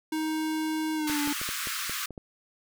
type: tone with pitch glide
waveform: square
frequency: 313.7 to 291 Hz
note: D#4 to D4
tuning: +14 to -16 cents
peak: -28 dBFS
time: 0.12-1.33 s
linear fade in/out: 5 ms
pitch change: -130 cents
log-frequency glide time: 0.95-1.21 s
type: high-pass noise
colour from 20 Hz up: pink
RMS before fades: -33 dBFS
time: 1.07-2.06 s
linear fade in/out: 5 ms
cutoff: 1100 Hz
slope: 96 dB/octave
type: clicks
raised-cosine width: 2 ms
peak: -26 dBFS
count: 8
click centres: 1.098 / 1.275 / 1.415 / 1.49 / 1.672 / 1.896 / 2.107 / 2.178 s
effects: none